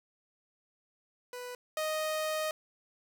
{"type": "tone pair in turn", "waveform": "sawtooth", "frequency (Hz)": [493.9, 622.3], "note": ["B4", "D#5"], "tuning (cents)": [0, 0], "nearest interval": "major third", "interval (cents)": 400, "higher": "second", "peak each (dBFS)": [-36, -27], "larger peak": "second", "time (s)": [[1.33, 1.55], [1.77, 2.51]], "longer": "second", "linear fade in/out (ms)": 2, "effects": ["9-bit"]}